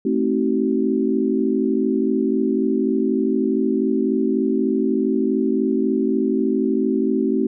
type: chord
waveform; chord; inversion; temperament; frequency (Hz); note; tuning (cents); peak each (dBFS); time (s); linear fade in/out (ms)
sine; A diminished seventh; none; just; 220 / 264 / 316.8 / 380.2; A3 / C4 / Eb4 / Gb4; 0 / +16 / +31 / +47; -22 / -21 / -24 / -22; 0.05-7.47; 5
effects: none